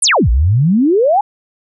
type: exponential two-way sweep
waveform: sine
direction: down then up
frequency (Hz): 11050 to 54 to 862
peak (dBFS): -8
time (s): 0.02-1.21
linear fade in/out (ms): 5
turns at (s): 0.3
effects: none